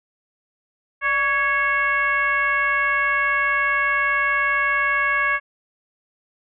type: tone with frequency modulation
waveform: sine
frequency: 1661.2 Hz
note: G#6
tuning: in tune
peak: -17 dBFS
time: 1.01-5.4 s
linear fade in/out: 50 ms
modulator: 535 Hz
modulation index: 1.2
effects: none